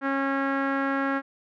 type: tone with low-pass filter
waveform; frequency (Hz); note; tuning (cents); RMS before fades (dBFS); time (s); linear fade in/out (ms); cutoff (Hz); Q
sawtooth; 273.4; C#4; -24; -26; 0.01-1.22; 50; 1600; 3.4
effects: none